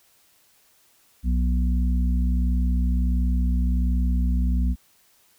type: harmonic tone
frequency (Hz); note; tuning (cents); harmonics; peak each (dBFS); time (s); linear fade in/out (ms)
61.4; B1; -9; 1 / 3 / 4; -19 / -29 / -31; 1.23-4.76; 50
effects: white hiss -60 dBFS RMS until 5.38 s